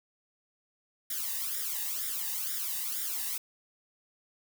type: noise with flanger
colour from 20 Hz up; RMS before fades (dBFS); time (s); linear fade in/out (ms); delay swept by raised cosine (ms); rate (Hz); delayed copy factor
blue; -34; 1.1-3.38; 5; 0.56 to 1.09; 2.1; +0.95
effects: none